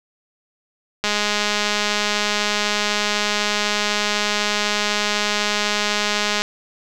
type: click train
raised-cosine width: 0.2 ms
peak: -3 dBFS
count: 1120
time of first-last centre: 1.04-6.42 s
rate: 208 Hz
effects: none